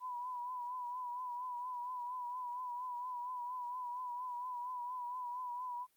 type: tone with vibrato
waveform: sine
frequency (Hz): 987.8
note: B5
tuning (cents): 0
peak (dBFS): -39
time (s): 0-5.87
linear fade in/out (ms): 50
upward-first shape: triangle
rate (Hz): 4.3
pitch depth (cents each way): 56
effects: white hiss -75 dBFS RMS until 5.96 s + Opus 48 kbps